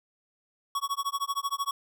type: tone with tremolo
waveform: square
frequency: 1117 Hz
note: C#6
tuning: 13 cents sharp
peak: -26 dBFS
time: 0.75-1.71 s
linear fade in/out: 2 ms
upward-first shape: sine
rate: 13 Hz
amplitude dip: 100%
effects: none